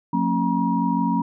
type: tone cluster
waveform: sine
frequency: 178.4 / 226 / 271.1 / 954 Hz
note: F3 / A3 / C#4 / A#5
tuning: +37 / +47 / -38 / +40 cents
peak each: -24 dBFS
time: 0.13-1.22 s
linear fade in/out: 5 ms
effects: none